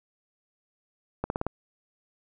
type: accelerating click train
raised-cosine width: 1 ms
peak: -14 dBFS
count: 5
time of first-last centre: 1.24-1.466 s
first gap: 61 ms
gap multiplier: 0.95
effects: none